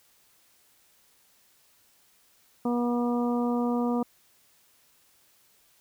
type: harmonic tone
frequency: 240.9 Hz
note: B3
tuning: 43 cents flat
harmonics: 1 / 2 / 3 / 4 / 5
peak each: -25 / -31 / -35 / -37 / -39 dBFS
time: 2.65-4.03 s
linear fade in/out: 5 ms
effects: white hiss -63 dBFS RMS until 5.8 s